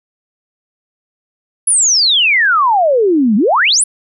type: exponential two-way sweep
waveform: sine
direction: down then up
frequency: 10580 to 196 to 10580 Hz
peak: -8 dBFS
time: 1.67-3.84 s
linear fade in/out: 5 ms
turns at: 3.36 s
effects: none